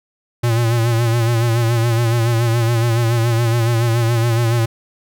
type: tone with vibrato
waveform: square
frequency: 116.54 Hz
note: A#2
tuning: in tune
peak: -14 dBFS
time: 0.43-4.66 s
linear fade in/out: 10 ms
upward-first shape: sine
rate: 7.1 Hz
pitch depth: 57 cents each way
effects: none